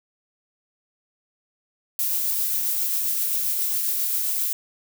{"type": "noise with tremolo", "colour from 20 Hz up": "violet", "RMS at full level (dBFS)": -23, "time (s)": [1.99, 4.53], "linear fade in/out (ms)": 2, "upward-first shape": "triangle", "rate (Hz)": 7.5, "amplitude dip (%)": 25, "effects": []}